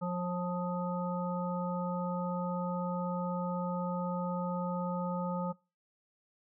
harmonic tone with a mistuned harmonic, 178.4 Hz, F3, 37 cents sharp, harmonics 1 / 3 / 5 / 7, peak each -33 / -38 / -40 / -41 dBFS, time 0.01-5.53 s, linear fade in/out 20 ms, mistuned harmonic 5, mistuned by -24 cents, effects noise-tail reverb RT60 0.3 s tail -24 dB re dry

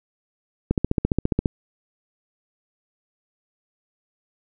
click train, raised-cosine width 3 ms, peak -6 dBFS, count 12, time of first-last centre 0.71-1.458 s, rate 14.7 Hz, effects none

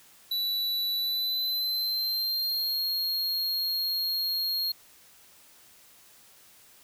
square tone with pitch glide, 3951 to 4259 Hz, B7 to C8, 0 to +30 cents, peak -27 dBFS, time 0.31-4.72 s, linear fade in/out 5 ms, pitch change +130 cents, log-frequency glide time 0.96-2.81 s, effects white hiss -56 dBFS RMS until 6.83 s

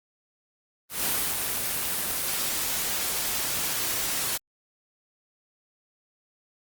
white noise with ADSR envelope, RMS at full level -25 dBFS, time 0.89-4.38 s, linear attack 150 ms, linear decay 310 ms, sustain -3 dB, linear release 20 ms, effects Opus 24 kbps

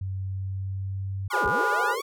sine tone with pitch glide, 95.4 to 96.9 Hz, G2 to G2, -47 to -20 cents, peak -28 dBFS, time 0.01-1.28 s, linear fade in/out 5 ms, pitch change +27 cents, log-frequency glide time 0.17-1.15 s
sawtooth linear two-way sweep, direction down then up, 1193 to 38.27 to 1155 Hz, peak -28 dBFS, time 1.3-2.02 s, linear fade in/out 10 ms, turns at 1.46 s
sine chord, G# diminished seventh, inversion none, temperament just, 830.6 / 996.7 / 1196.1 / 1435.3 Hz, G#5 / B5 / D6 / F6, 0 / +16 / +31 / +47 cents, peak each -29 / -29 / -30 / -25 dBFS, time 1.3-1.96 s, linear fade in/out 50 ms
white band-pass noise, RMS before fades -32 dBFS, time 1.33-2.01 s, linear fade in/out 5 ms, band 390 to 530 Hz, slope 96 dB/octave
effects none

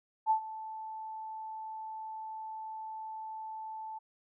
sine tone with ADSR envelope, 877 Hz, A5, 6 cents flat, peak -22 dBFS, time 0.26-3.99 s, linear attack 44 ms, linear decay 94 ms, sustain -17 dB, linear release 14 ms, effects none

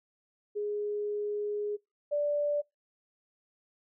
sine tone pair in turn, 415.3 / 585.2 Hz, G#4 / D5, 0 / -6 cents, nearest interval tritone, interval 594 cents, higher second, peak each -30 / -26 dBFS, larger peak second, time 0.55-1.77 / 2.11-2.62 s, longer first, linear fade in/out 20 ms, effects noise-tail reverb RT60 0.2 s tail -25 dB re dry

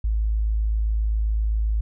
sine tone, 53.8 Hz, A1, 38 cents flat, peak -19 dBFS, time 0.04-1.81 s, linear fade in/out 5 ms, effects none

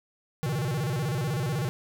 square tone with vibrato, 138.4 Hz, C#3, 2 cents flat, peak -27 dBFS, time 0.43-1.69 s, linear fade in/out 0 ms, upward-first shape square, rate 16 Hz, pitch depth 240 cents each way, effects none

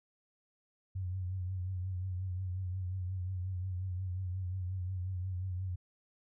sine tone with vibrato, 92.2 Hz, F#2, 6 cents flat, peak -34 dBFS, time 0.95-5.76 s, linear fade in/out 10 ms, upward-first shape triangle, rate 5.6 Hz, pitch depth 67 cents each way, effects none

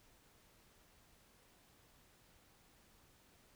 silence, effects pink hiss -68 dBFS RMS until 3.55 s

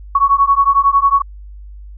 sine beating tone pair, 1108.7 / 1119.7 Hz, C#6 / C#6, 0 / +17 cents, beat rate 11 Hz, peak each -12 dBFS, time 0.15-1.22 s, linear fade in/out 5 ms, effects added 50 Hz sine -31 dBFS peak until 1.97 s

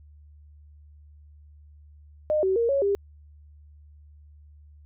sine tone with pitch steps, 610 / 379.9 / 465.8 / 554 / 400.5 Hz, D#5 / F#4 / A#4 / C#5 / G4, -34 / +46 / -1 / -1 / +37 cents, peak -20 dBFS, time 2.3-2.95 s, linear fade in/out 0 ms, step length 130 ms, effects added 74 Hz sine -48 dBFS peak until 4.85 s

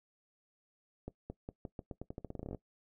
accelerating click train, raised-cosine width 2 ms, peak -28 dBFS, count 19, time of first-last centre 1.08-2.547 s, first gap 220 ms, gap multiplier 0.86, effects noise-tail reverb RT60 0.1 s tail -18 dB re dry

